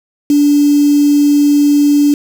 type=tone with quantisation; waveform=sine; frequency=290 Hz; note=D4; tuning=22 cents flat; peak=-6 dBFS; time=0.3-2.14 s; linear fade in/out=2 ms; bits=4; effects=none